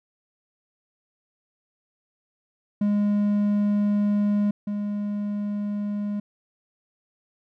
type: tone pair in turn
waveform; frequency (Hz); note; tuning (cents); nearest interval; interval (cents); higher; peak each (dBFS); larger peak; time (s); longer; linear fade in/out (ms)
triangle; 205.9 / 205.9; G#3 / G#3; -15 / -15; unison; 0; neither; -17 / -23; first; 2.81-4.51 / 4.67-6.2; first; 5
effects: none